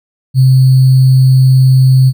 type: tone with sample-and-hold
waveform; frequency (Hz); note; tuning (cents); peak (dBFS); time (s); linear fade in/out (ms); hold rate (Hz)
sine; 130.81; C3; 0; -3; 0.34-2.13; 50; 4410
effects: none